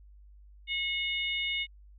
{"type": "harmonic tone", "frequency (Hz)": 726, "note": "F#5", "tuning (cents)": -33, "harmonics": [3, 4, 5], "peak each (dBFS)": [-32, -34, -36], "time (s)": [0.67, 1.67], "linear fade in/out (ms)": 50, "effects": ["added 50 Hz sine -51 dBFS peak until 1.98 s"]}